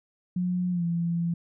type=tone with pitch glide; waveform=sine; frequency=179.9 to 169.8 Hz; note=F#3 to F3; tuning=-48 to -48 cents; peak=-24 dBFS; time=0.36-1.34 s; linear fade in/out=5 ms; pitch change=-100 cents; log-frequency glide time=0.71-0.84 s; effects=none